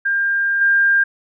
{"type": "tone with level steps", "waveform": "sine", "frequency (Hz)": 1600, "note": "G6", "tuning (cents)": 35, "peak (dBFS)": [-15, -11], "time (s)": [0.05, 1.04], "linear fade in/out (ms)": 10, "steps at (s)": 0.61, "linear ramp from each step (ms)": 5, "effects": []}